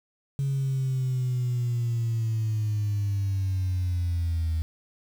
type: linear sweep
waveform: sine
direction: down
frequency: 138.59 to 79.4 Hz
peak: -22 dBFS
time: 0.39-4.62 s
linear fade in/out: 0 ms
effects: tanh soft clip ceiling -21 dBFS + 8-bit